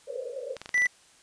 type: band-pass noise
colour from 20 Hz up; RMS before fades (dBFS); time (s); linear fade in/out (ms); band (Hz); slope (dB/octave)
pink; -36; 0.07-0.57; 20; 480 to 550; 96
type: clicks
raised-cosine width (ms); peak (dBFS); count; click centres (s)
0.2; -21; 8; 0.567 / 0.616 / 0.659 / 0.692 / 0.743 / 0.778 / 0.82 / 0.858
type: tone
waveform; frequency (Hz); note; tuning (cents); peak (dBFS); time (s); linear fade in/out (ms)
triangle; 1975.5; B6; 0; -19; 0.74-0.87; 5
effects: white hiss -58 dBFS RMS until 1.22 s + resampled to 22050 Hz